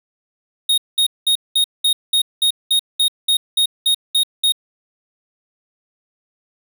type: tone bursts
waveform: square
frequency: 3729 Hz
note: A#7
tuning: in tune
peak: -13 dBFS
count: 14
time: 0.69-4.522 s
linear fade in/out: 5 ms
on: 88 ms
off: 200 ms
effects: none